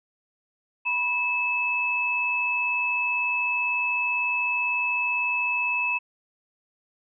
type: tone pair together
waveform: sine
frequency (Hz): 976 / 2606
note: B5 / E7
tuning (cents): -21 / -20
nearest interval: octave + perfect fourth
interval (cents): 1701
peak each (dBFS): -30 / -23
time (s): 0.85-5.99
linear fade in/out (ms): 20
effects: none